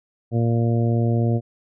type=harmonic tone; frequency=116.54 Hz; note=A#2; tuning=in tune; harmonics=1 / 2 / 3 / 4 / 5 / 6; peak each=-18 / -24 / -28 / -30 / -32 / -34 dBFS; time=0.31-1.41 s; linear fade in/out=50 ms; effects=none